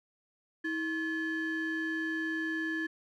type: ring-modulated tone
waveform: triangle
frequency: 698.5 Hz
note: F5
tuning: in tune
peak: -26 dBFS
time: 0.64-2.87 s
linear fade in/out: 10 ms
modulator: 1020 Hz
effects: none